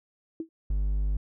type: tone with exponential decay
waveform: sine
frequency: 324.8 Hz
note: E4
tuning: 26 cents flat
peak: -26 dBFS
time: 0.4-0.49 s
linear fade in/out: 2 ms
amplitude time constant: 19 ms
type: tone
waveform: triangle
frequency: 50.1 Hz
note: G1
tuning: 38 cents sharp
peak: -22 dBFS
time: 0.7-1.17 s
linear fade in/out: 5 ms
effects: none